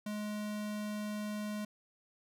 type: tone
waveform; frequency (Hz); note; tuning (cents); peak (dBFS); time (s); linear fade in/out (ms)
square; 210; G#3; +19; -37; 0.06-1.65; 5
effects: none